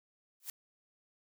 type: noise with exponential growth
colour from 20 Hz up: blue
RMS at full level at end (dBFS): -36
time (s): 0.4-0.5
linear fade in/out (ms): 2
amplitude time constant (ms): 21
effects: none